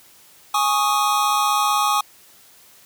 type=chord; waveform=square; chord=Ab suspended fourth; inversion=none; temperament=equal; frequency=830.6 / 1108.7 / 1244.5 Hz; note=Ab5 / Db6 / Eb6; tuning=0 / 0 / 0 cents; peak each=-22 dBFS; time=0.54-2.01 s; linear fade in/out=5 ms; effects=white hiss -50 dBFS RMS until 2.85 s + high-pass 60 Hz 12 dB/octave